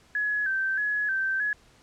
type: tone with vibrato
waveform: sine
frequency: 1621 Hz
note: G#6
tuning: 42 cents flat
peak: -24 dBFS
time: 0.15-1.53 s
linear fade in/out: 2 ms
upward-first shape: square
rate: 1.6 Hz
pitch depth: 70 cents each way
effects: pink hiss -58 dBFS RMS until 1.82 s + low-pass 8000 Hz 12 dB/octave